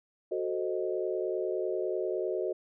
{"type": "chord", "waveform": "sine", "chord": "F# diminished seventh", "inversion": "none", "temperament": "equal", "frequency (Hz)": [370, 440, 523.3, 622.3], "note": ["F#4", "A4", "C5", "Eb5"], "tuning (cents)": [0, 0, 0, 0], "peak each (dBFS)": [-32, -35, -37, -36], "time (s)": [0.31, 2.53], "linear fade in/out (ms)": 10, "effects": []}